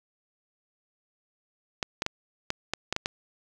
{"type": "clicks", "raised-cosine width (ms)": 0.2, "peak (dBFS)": -10, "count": 8, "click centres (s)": [1.828, 2.021, 2.064, 2.504, 2.736, 2.926, 2.964, 3.059], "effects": []}